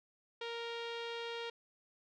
sawtooth tone with low-pass filter, 466.2 Hz, A#4, in tune, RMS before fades -42 dBFS, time 0.41-1.5 s, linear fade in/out 5 ms, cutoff 3500 Hz, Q 2.8, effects none

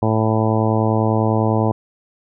harmonic tone, 110 Hz, A2, in tune, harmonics 1 / 2 / 3 / 4 / 5 / 6 / 7 / 8 / 9, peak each -18 / -21 / -23 / -24 / -25 / -26 / -26 / -27 / -28 dBFS, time 0.02-1.72 s, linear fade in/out 5 ms, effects none

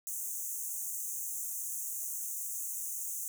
pink high-pass noise, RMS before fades -38 dBFS, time 0.07-3.28 s, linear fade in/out 0 ms, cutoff 6200 Hz, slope 96 dB/octave, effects none

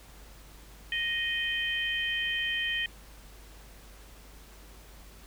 harmonic tone, 622.3 Hz, D#5, in tune, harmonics 3 / 4 / 5, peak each -31 / -35 / -32 dBFS, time 0.92-2.86 s, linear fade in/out 2 ms, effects added 50 Hz sine -50 dBFS peak until 5.26 s + pink hiss -54 dBFS RMS until 5.26 s

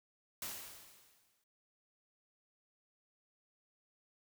white noise with exponential decay, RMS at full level -41 dBFS, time 0.42-1.44 s, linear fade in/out 2 ms, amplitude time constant 220 ms, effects noise-tail reverb RT60 0.5 s tail -26 dB re dry

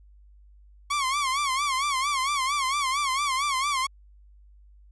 sawtooth tone with vibrato, 1103 Hz, C#6, 9 cents flat, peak -20 dBFS, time 0.9-3.87 s, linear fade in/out 10 ms, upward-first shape sine, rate 4.4 Hz, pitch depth 120 cents each way, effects added 50 Hz sine -50 dBFS peak until 4.91 s + resampled to 24000 Hz

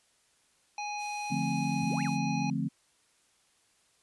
harmonic tone, 830 Hz, G#5, 1 cent flat, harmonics 1 / 3 / 5 / 7, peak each -35 / -39 / -46 / -47 dBFS, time 0.78-2.5 s, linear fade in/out 2 ms
blue noise, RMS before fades -49 dBFS, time 0.97-2.19 s, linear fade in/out 50 ms
sine chord, D minor seventh, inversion none, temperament equal with one note detuned, 146.83 / 174.61 / 220 / 262.8 Hz, D3 / F3 / A3 / C4, 0 / 0 / 0 / +8 cents, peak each -34 dBFS, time 1.3-2.69 s, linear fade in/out 20 ms
sine exponential two-way sweep, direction up then down, 55 to 2808 to 624 Hz, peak -39 dBFS, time 1.8-2.12 s, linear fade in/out 50 ms, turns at 2.03 s
effects white hiss -68 dBFS RMS until 4.02 s + resampled to 24000 Hz

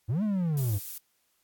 triangle linear two-way sweep, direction up then down, 93.3 to 220 to 93.3 Hz, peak -23 dBFS, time 0.08-0.79 s, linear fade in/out 20 ms, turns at 0.23 s
violet noise, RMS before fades -38 dBFS, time 0.57-0.98 s, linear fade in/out 2 ms
effects white hiss -72 dBFS RMS until 1.43 s + AAC 64 kbps

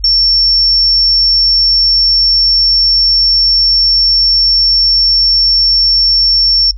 sine tone, 5440 Hz, F8, 46 cents flat, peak -6 dBFS, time 0.04-6.71 s, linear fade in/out 2 ms, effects noise-tail reverb RT60 0.1 s tail -21 dB re dry + added 48 Hz sine -22 dBFS peak until 6.77 s

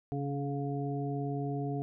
harmonic tone with a mistuned harmonic, 141.3 Hz, C#3, 34 cents sharp, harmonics 1 / 2 / 3 / 5, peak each -34 / -37 / -39 / -41 dBFS, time 0.12-1.82 s, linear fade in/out 0 ms, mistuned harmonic 1, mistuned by -21 cents, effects none

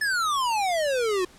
square exponential sweep, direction down, 1760 to 353.4 Hz, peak -23 dBFS, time 0.01-1.25 s, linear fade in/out 5 ms, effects pink hiss -52 dBFS RMS until 1.38 s + low-pass 10000 Hz 12 dB/octave

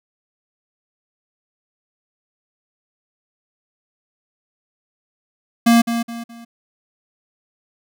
square tone with echo, 233.1 Hz, A#3, in tune, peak -10 dBFS, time 5.66-5.82 s, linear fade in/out 10 ms, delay 210 ms, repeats 3, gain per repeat -9 dB, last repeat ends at 6.45 s, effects none

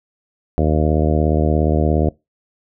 harmonic tone, 77.1 Hz, D#2, 15 cents flat, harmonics 1 / 2 / 3 / 4 / 5 / 6 / 7 / 8 / 9, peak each -17 / -20 / -22 / -23 / -24 / -25 / -25 / -26 / -27 dBFS, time 0.58-2.09 s, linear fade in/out 0 ms, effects noise-tail reverb RT60 0.2 s tail -22 dB re dry

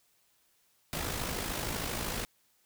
pink noise with amplitude modulation, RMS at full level -33 dBFS, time 0.93-2.25 s, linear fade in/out 0 ms, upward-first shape sine, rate 53 Hz, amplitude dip 50%, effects white hiss -70 dBFS RMS until 2.65 s

